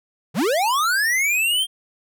square linear sweep, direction up, 121.9 to 3225 Hz, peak -18 dBFS, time 0.34-1.67 s, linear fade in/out 50 ms, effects none

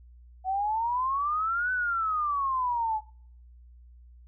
sine exponential two-way sweep, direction up then down, 740 to 1516 to 848 Hz, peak -25 dBFS, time 0.44-3.01 s, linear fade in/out 50 ms, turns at 1.72 s, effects noise-tail reverb RT60 0.6 s tail -25 dB re dry + added 60 Hz sine -49 dBFS peak until 4.27 s

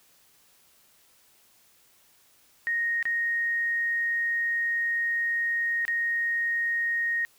sine tone with dropouts, 1864.7 Hz, A#6, in tune, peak -24 dBFS, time 2.67-7.25 s, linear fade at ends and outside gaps 0 ms, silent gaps 3.027-3.054 / 5.852-5.88 s, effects white hiss -61 dBFS RMS until 7.38 s

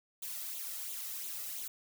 blue noise with flanger, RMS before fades -41 dBFS, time 0.22-1.68 s, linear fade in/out 5 ms, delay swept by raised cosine 0.28 to 1.58 ms, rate 2.9 Hz, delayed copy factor +0.6, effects none

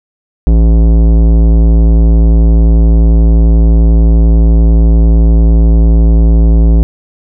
sine tone with tanh clipping, 55.7 Hz, A1, 22 cents sharp, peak -5 dBFS, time 0.47-6.83 s, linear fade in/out 0 ms, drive 16 dB, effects none

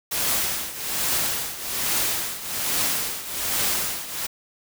white noise with tremolo, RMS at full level -22 dBFS, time 0.11-4.27 s, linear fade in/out 10 ms, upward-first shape triangle, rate 1.2 Hz, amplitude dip 80%, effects none

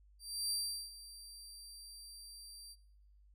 25% pulse tone with ADSR envelope, 4699 Hz, D8, in tune, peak -29 dBFS, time 0.19-2.76 s, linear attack 320 ms, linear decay 390 ms, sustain -17 dB, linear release 44 ms, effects noise-tail reverb RT60 0.8 s tail -21 dB re dry + added 50 Hz sine -61 dBFS peak until 3.34 s

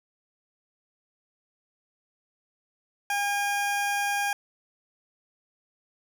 20% pulse tone, 810 Hz, G#5, 43 cents flat, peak -20 dBFS, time 3.1-4.33 s, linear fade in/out 2 ms, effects none

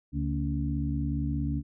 harmonic tone with a mistuned harmonic, 71 Hz, C#2, 42 cents sharp, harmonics 1 / 2 / 3 / 4, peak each -31 / -31 / -36 / -33 dBFS, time 0.12-1.63 s, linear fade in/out 50 ms, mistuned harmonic 3, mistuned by +110 cents, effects none

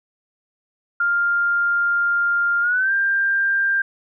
sine tone with pitch glide, 1400 to 1589.7 Hz, F6 to G6, +4 to +24 cents, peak -16 dBFS, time 1-3.82 s, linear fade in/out 5 ms, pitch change +220 cents, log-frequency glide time 2.61-2.92 s, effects none

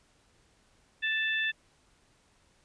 harmonic tone, 881 Hz, A5, 2 cents sharp, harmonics 2 / 3 / 4, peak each -29 / -33 / -35 dBFS, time 1.02-1.52 s, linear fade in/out 20 ms, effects pink hiss -66 dBFS RMS until 2.64 s + resampled to 22050 Hz

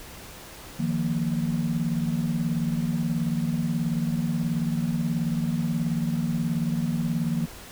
sine chord, Eb suspended second, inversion none, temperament equal with one note detuned, 156.1 / 174.61 / 233.1 Hz, Eb3 / F3 / Bb3, +6 / 0 / 0 cents, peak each -27 dBFS, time 0.79-7.46 s, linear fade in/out 10 ms, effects tanh soft clip ceiling -15 dBFS + pink hiss -43 dBFS RMS until 7.71 s

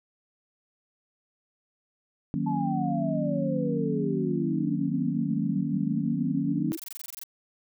sine chord, D# minor seventh, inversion none, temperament equal, 155.56 / 185 / 233.1 / 277.2 Hz, D#3 / F#3 / A#3 / C#4, 0 / 0 / 0 / 0 cents, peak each -31 dBFS, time 2.34-6.72 s, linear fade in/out 0 ms
sine exponential two-way sweep, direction down then up, 877 to 186.6 to 327.9 Hz, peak -30 dBFS, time 2.46-6.77 s, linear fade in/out 10 ms, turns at 5.66 s
blue noise bursts, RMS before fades -39 dBFS, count 12, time 6.73-7.235 s, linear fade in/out 0 ms, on 21 ms, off 23 ms
effects none

